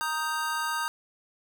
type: chord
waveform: square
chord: Eb major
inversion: second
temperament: equal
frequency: 932.3 / 1244.5 / 1568 Hz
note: Bb5 / Eb6 / G6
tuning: 0 / 0 / 0 cents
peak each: -33 dBFS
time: 0.01-0.88 s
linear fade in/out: 0 ms
effects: none